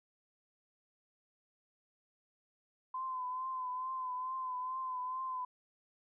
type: tone with vibrato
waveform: sine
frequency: 1024 Hz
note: C6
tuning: 38 cents flat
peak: -36 dBFS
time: 2.94-5.45 s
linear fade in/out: 5 ms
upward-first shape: triangle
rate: 2.3 Hz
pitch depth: 46 cents each way
effects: none